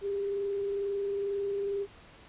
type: tone with frequency modulation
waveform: sine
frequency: 399.6 Hz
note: G4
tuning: 33 cents sharp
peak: -29 dBFS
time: 0.01-1.87 s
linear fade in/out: 50 ms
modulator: 22.2 Hz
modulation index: 0.24
effects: pink hiss -54 dBFS RMS until 2.28 s + resampled to 8000 Hz